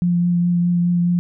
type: tone with vibrato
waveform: sine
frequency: 174.61 Hz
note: F3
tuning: in tune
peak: -14 dBFS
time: 0.02-1.19 s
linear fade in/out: 0 ms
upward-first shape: triangle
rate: 4.8 Hz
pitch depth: 16 cents each way
effects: none